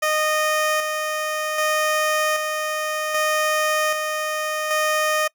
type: tone with tremolo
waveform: 15% pulse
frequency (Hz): 616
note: D#5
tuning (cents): -17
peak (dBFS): -12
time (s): 0.02-5.28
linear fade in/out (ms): 10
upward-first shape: square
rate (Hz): 0.64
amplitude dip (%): 40
effects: noise-tail reverb RT60 0.1 s tail -23 dB re dry